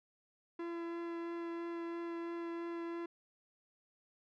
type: tone with vibrato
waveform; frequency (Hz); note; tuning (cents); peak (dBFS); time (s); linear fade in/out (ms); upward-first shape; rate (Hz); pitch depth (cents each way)
45% pulse; 338.6; E4; +46; -39; 0.59-3.06; 5; triangle; 3; 10
effects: low-pass 2000 Hz 12 dB/octave